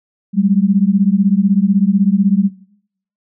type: beating tone pair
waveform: sine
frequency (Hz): 190.3 / 206.3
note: F#3 / G#3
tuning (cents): +49 / -11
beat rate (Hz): 16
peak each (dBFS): -13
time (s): 0.33-2.5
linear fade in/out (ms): 50
effects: noise-tail reverb RT60 0.7 s tail -19 dB re dry